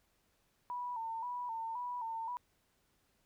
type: tone with vibrato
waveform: sine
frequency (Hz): 941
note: A#5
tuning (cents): +16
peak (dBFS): -37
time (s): 0.7-2.37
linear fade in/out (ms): 0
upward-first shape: square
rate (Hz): 1.9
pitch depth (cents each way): 70
effects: pink hiss -75 dBFS RMS until 3.25 s